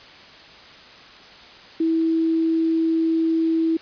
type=tone; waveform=sine; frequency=325.6 Hz; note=E4; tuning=21 cents flat; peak=-17 dBFS; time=1.8-3.77 s; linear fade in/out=5 ms; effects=white hiss -44 dBFS RMS until 3.81 s + resampled to 11025 Hz